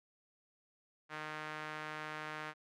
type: tone with band-pass filter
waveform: sawtooth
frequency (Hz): 153.8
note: D#3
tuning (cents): -20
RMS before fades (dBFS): -44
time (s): 1.09-2.54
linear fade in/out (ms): 50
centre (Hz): 1600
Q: 1.4
effects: none